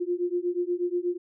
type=beating tone pair; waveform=sine; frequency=349.2 / 357.5 Hz; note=F4 / F4; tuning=0 / +41 cents; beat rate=8.3 Hz; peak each=-28 dBFS; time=0-1.18 s; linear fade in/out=20 ms; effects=none